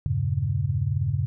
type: chord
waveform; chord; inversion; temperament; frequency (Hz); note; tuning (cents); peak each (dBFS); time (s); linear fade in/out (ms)
sine; E diminished seventh; none; equal; 82.41 / 98 / 116.54 / 138.59; E2 / G2 / Bb2 / Db3; 0 / 0 / 0 / 0; -32 / -26 / -29 / -26; 0.06-1.26; 0
effects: none